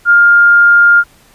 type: tone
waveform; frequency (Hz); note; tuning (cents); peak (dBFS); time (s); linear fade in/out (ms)
sine; 1407; F6; +12; -3; 0.05-1.04; 50
effects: pink hiss -46 dBFS RMS until 1.34 s + resampled to 32000 Hz